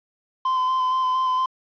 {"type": "tone with vibrato", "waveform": "triangle", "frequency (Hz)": 1029, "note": "C6", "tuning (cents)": -29, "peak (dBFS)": -17, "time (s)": [0.45, 1.46], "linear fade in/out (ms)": 5, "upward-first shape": "square", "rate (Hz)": 4.3, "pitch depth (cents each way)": 15, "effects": ["resampled to 11025 Hz", "8-bit"]}